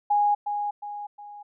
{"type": "tone with echo", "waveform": "sine", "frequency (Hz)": 825, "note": "G#5", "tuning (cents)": -12, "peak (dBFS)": -18, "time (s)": [0.1, 0.35], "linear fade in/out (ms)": 10, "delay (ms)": 360, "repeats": 3, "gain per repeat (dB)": -7, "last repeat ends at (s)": 1.43, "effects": []}